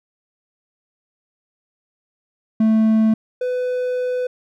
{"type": "tone pair in turn", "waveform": "triangle", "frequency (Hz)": [220, 500.5], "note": ["A3", "B4"], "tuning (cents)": [0, 23], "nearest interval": "octave + major second", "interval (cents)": 1423, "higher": "second", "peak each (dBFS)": [-10, -17], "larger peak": "first", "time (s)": [[2.6, 3.14], [3.41, 4.27]], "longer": "second", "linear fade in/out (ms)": 5, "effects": []}